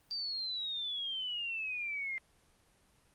sine exponential sweep, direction down, 4699 to 2093 Hz, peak -35 dBFS, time 0.11-2.18 s, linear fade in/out 0 ms, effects pink hiss -68 dBFS RMS until 3.14 s + Opus 24 kbps

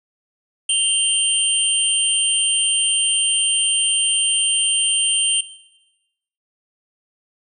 sine tone cluster, 2796 / 3128 / 8900 Hz, F7 / G7 / C#9, +1 / -4 / +6 cents, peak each -23 / -19 / -18 dBFS, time 0.69-5.41 s, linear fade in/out 5 ms, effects noise-tail reverb RT60 1.0 s tail -18 dB re dry

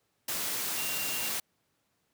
sine tone in noise, 2770 Hz, F7, 15 cents flat, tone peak -38 dBFS, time 0.77-1.29 s, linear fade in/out 5 ms, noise white, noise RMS -33 dBFS, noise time 0.28-1.4 s, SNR -8 dB, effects pink hiss -75 dBFS RMS until 2.13 s + high-pass 100 Hz 12 dB/octave

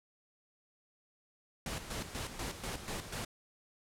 pink noise with tremolo, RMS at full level -39 dBFS, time 1.66-3.25 s, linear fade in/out 2 ms, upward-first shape square, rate 4.1 Hz, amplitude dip 60%, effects low-pass 11000 Hz 12 dB/octave

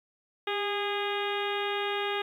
harmonic tone with a mistuned harmonic, 410 Hz, G#4, 22 cents flat, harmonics 1 / 2 / 3 / 4 / 5 / 6 / 7 / 8 / 9, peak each -32 / -35 / -37 / -38 / -39 / -40 / -40 / -41 / -42 dBFS, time 0.47-2.22 s, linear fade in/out 5 ms, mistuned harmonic 1, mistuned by -36 cents, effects 10-bit

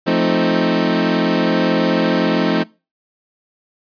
25% pulse chord, F dominant seventh, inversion none, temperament equal, 174.61 / 220 / 261.6 / 311.1 Hz, F3 / A3 / C4 / Eb4, 0 / 0 / 0 / 0 cents, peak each -16 dBFS, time 0.06-2.64 s, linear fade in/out 20 ms, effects noise-tail reverb RT60 0.3 s tail -23 dB re dry + resampled to 11025 Hz

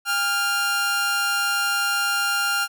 sawtooth tone pair together, 808 / 1397.1 Hz, G#5 / F6, -48 / 0 cents, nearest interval major sixth, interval 948 cents, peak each -26 / -17 dBFS, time 0.05-2.68 s, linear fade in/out 50 ms, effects none

